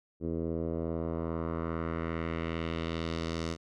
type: tone with low-pass filter sweep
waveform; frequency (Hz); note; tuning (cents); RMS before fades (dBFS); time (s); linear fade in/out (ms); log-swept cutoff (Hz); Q
10% pulse; 82.4; E2; 0; -34; 0.2-3.57; 50; 380 to 6200; 1.5
effects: none